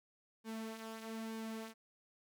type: tone with flanger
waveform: sawtooth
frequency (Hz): 222.9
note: A3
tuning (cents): +23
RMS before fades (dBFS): -45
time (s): 0.44-1.74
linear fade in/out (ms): 50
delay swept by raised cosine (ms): 1.5 to 5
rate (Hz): 1.1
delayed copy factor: -0.5
effects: none